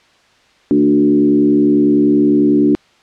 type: tone with frequency modulation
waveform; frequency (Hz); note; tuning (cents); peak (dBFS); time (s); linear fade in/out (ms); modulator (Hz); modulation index
sine; 294; D4; +2; -8; 0.71-2.75; 0; 70.8; 1
effects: white hiss -51 dBFS RMS until 3.02 s + low-pass 4000 Hz 12 dB/octave